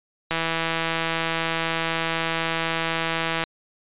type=click train; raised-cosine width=0.3 ms; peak=-8 dBFS; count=514; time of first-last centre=0.31-3.438 s; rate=164 Hz; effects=resampled to 8000 Hz